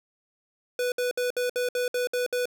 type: tone bursts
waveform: square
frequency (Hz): 493.9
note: B4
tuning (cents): 0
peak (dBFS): -25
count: 9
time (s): 0.79-2.456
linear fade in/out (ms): 2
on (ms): 130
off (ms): 62
effects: none